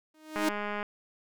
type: tone with exponential growth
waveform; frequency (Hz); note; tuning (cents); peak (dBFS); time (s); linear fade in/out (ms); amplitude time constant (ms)
sawtooth; 311.1; D#4; 0; -19; 0.14-0.49; 5; 76
type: click train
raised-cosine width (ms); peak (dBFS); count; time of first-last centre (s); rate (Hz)
0.5; -20; 98; 0.36-0.829; 207
effects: none